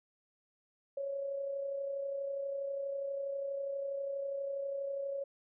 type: tone with amplitude modulation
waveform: sine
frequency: 554.4 Hz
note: C#5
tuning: in tune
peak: -33 dBFS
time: 0.97-5.24 s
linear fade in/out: 5 ms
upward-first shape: sine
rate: 32.3 Hz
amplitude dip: 40%
effects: none